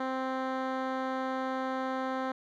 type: tone with low-pass filter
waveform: 10% pulse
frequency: 261.6 Hz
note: C4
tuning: in tune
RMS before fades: -33 dBFS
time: 0-2.32 s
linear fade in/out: 5 ms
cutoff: 2200 Hz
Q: 0.52
effects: none

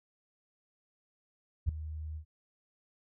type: tone with ADSR envelope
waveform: sine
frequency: 77.6 Hz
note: D#2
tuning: 4 cents flat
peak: -22 dBFS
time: 1.66-2.25 s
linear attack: 29 ms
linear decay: 5 ms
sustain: -15 dB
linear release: 88 ms
effects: none

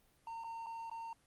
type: tone with dropouts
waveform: triangle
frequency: 914 Hz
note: A#5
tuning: 34 cents flat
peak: -40 dBFS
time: 0.27-1.13 s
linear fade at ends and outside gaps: 2 ms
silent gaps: 0.438-0.443 / 0.662-0.667 / 0.898-0.914 s
effects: pink hiss -71 dBFS RMS until 1.26 s + Opus 32 kbps

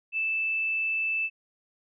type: tone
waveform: sine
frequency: 2637 Hz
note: E7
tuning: in tune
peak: -25 dBFS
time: 0.12-1.3 s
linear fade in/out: 50 ms
effects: none

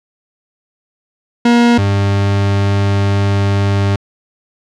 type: tone pair in turn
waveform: 40% pulse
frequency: 237.7 / 99.75 Hz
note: A#3 / G2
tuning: +34 / +31 cents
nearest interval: octave + minor third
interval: 1503 cents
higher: first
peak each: -6 / -10 dBFS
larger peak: first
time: 1.45-1.78 / 1.78-3.96 s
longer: second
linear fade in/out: 5 ms
effects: low-pass 5000 Hz 12 dB/octave

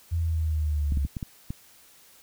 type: linear sweep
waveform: sine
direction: down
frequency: 84.6 to 69.3 Hz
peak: -23 dBFS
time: 0.11-1.07 s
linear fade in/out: 20 ms
type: clicks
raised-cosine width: 5 ms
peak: -19 dBFS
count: 6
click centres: 0.922 / 0.973 / 1.05 / 1.168 / 1.228 / 1.505 s
effects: white hiss -55 dBFS RMS until 2.22 s

